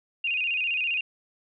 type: tone with vibrato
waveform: sine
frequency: 2636 Hz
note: E7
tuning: 1 cent flat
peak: -24 dBFS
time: 0.24-1.01 s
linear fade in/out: 5 ms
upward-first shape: square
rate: 15 Hz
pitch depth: 88 cents each way
effects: none